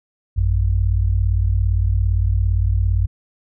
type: tone pair together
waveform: sine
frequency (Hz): 54.94 / 92.5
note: A1 / F#2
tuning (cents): -2 / 0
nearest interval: major sixth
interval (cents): 902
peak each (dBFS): -17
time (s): 0.36-3.07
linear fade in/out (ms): 20
effects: none